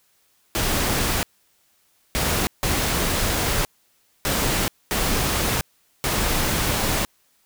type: noise bursts at uneven times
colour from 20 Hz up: pink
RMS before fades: -22 dBFS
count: 6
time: 0.55-1.23 / 2.15-2.47 / 2.63-3.65 / 4.25-4.68 / 4.91-5.61 / 6.04-7.05 s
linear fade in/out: 0 ms
effects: white hiss -63 dBFS RMS until 7.45 s